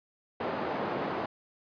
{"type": "band-pass noise", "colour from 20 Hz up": "white", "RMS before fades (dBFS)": -33, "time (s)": [0.4, 1.26], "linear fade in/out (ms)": 5, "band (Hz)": [180, 830], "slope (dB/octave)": 12, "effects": ["resampled to 11025 Hz"]}